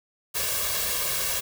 white noise with comb filter, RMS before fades -27 dBFS, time 0.34-1.41 s, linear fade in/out 20 ms, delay 1.8 ms, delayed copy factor +0.75, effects none

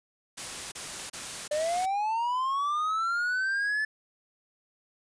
white noise bursts, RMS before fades -37 dBFS, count 4, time 0.37-1.86 s, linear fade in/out 10 ms, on 350 ms, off 30 ms
triangle linear sweep, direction up, 586 to 1746 Hz, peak -24 dBFS, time 1.51-3.85 s, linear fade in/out 5 ms
effects resampled to 22050 Hz

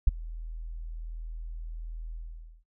sine tone with ADSR envelope, 40.66 Hz, E1, 23 cents flat, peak -11 dBFS, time 0.07-2.64 s, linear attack 7 ms, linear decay 17 ms, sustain -24 dB, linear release 500 ms, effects noise-tail reverb RT60 0.1 s tail -24 dB re dry + tanh soft clip ceiling -8 dBFS

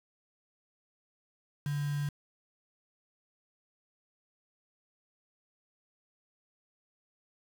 sine tone with quantisation, 144.7 Hz, D3, 25 cents flat, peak -30 dBFS, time 1.66-2.09 s, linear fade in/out 2 ms, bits 7, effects none

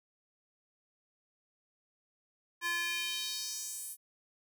square tone with high-pass filter sweep, 344.2 Hz, F4, 25 cents flat, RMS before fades -37 dBFS, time 2.61-3.97 s, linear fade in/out 50 ms, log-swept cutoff 1400 to 11000 Hz, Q 2.3, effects none

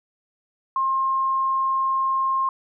sine tone, 1065 Hz, C6, 30 cents sharp, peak -19 dBFS, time 0.76-2.49 s, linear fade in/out 2 ms, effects none

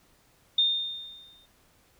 sine tone with exponential decay, 3639 Hz, A#7, 42 cents flat, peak -18 dBFS, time 0.58-1.46 s, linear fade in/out 5 ms, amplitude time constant 190 ms, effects pink hiss -63 dBFS RMS until 1.99 s

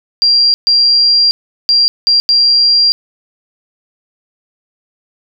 sine tone bursts at uneven times, 4757 Hz, D8, 21 cents sharp, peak -6 dBFS, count 5, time 0.22-0.54 / 0.67-1.31 / 1.69-1.88 / 2.07-2.2 / 2.29-2.92 s, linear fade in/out 0 ms, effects none

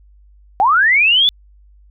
sine linear sweep, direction up, 736 to 3520 Hz, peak -9 dBFS, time 0.6-1.29 s, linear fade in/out 0 ms, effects added 50 Hz sine -44 dBFS peak until 1.9 s

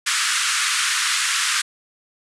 pink band-pass noise, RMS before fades -21 dBFS, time 0.06-1.62 s, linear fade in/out 10 ms, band 1200 to 10000 Hz, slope 48 dB/octave, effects none

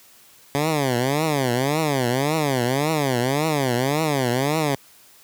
10% pulse tone with vibrato, 138.59 Hz, C#3, in tune, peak -11 dBFS, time 0.55-4.75 s, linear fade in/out 0 ms, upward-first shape triangle, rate 1.8 Hz, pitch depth 280 cents each way, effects white hiss -51 dBFS RMS until 5.23 s + high-pass 60 Hz 12 dB/octave

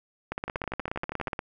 two click trains, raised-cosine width 0.5 ms, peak -15 / -19 dBFS, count 19 / 11, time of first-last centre 0.32-1.391 / 0.48-1.28 s, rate 16.8 / 12.5 Hz, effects none

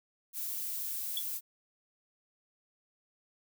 violet noise, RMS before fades -37 dBFS, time 0.33-1.41 s, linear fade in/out 50 ms
sine tone with exponential decay, 3386 Hz, G#7, 33 cents sharp, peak -28 dBFS, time 1.17-1.25 s, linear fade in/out 2 ms, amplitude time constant 16 ms
effects none

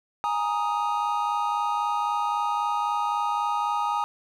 triangle chord, Ab suspended second, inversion none, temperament just, 830.6 / 934.4 / 1245.9 Hz, Ab5 / Bb5 / Eb6, 0 / +4 / +2 cents, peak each -26 dBFS, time 0.24-4.04 s, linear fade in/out 0 ms, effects none

